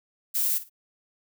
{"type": "noise with echo", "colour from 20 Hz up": "violet", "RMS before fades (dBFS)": -25, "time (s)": [0.34, 0.59], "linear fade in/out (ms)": 20, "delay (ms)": 54, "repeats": 2, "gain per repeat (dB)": -14, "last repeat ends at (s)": 0.698, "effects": []}